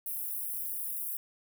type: high-pass noise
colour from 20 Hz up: white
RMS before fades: -36 dBFS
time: 0.06-1.17 s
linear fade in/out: 2 ms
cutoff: 10000 Hz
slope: 48 dB/octave
effects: none